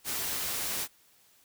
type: noise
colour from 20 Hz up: white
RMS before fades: -33 dBFS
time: 0.04-0.88 s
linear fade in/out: 50 ms
effects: white hiss -63 dBFS RMS until 1.44 s